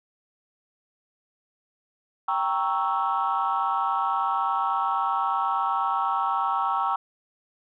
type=chord; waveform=sine; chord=G diminished seventh; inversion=none; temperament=equal; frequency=784 / 932.3 / 1108.7 / 1318.5 Hz; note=G5 / Bb5 / Db6 / Fb6; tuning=0 / 0 / 0 / 0 cents; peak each=-27 dBFS; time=2.28-6.96 s; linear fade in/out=5 ms; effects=tanh soft clip ceiling -15 dBFS